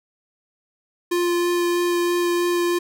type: tone with vibrato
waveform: square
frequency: 349.2 Hz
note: F4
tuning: in tune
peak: -19 dBFS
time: 1.11-2.79 s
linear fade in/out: 10 ms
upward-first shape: sine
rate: 3.1 Hz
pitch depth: 8 cents each way
effects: none